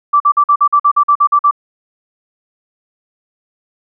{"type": "tone bursts", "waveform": "sine", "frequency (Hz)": 1165, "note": "D6", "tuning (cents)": -14, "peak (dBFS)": -6, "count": 12, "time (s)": [0.13, 1.511], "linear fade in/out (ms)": 10, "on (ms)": 72, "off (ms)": 47, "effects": []}